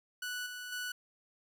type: tone with level steps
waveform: sawtooth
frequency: 1480 Hz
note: F#6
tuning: in tune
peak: -33 / -38 / -33 dBFS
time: 0.22-0.92 s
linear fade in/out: 5 ms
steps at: 0.46 / 0.72 s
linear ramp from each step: 5 ms
effects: none